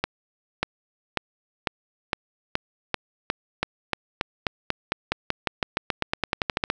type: accelerating click train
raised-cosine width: 0.3 ms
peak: -6 dBFS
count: 29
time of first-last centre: 0.04-6.701 s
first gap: 590 ms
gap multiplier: 0.92
effects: none